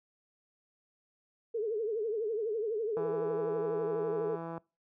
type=tone with vibrato; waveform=sine; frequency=438.1 Hz; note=A4; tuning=7 cents flat; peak=-30 dBFS; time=1.54-4.36 s; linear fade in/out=10 ms; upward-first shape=triangle; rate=12 Hz; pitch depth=140 cents each way
type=click train; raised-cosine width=1 ms; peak=-27 dBFS; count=268; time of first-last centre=2.97-4.578 s; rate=166 Hz
effects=noise-tail reverb RT60 0.3 s tail -25 dB re dry + high-pass 100 Hz 12 dB/octave